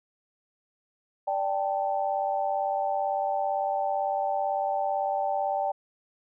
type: chord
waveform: sine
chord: D suspended fourth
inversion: none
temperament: just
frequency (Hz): 587.3 / 783.1 / 881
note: D5 / G5 / A5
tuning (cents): 0 / -2 / +2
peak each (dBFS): -30 / -27 / -33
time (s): 1.27-5.72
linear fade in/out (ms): 10
effects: none